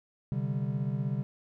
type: chord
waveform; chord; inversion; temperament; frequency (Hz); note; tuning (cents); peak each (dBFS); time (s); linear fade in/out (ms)
triangle; C suspended second; none; equal; 130.81 / 146.83 / 196; C3 / D3 / G3; 0 / 0 / 0; -30 / -31 / -33; 0.32-1.23; 0
effects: none